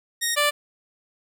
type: tone pair in turn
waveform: 10% pulse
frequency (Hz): 1864.7 / 587.3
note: A#6 / D5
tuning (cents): 0 / 0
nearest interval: octave + minor sixth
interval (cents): 2000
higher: first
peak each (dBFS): -13 / -10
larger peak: second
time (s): 0.21-0.36 / 0.36-0.51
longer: neither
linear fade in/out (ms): 20
effects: none